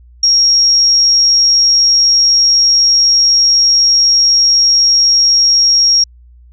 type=tone; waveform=sine; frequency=5588 Hz; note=F8; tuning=in tune; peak=-6 dBFS; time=0.23-6.04 s; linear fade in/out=5 ms; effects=added 60 Hz sine -38 dBFS peak until 6.52 s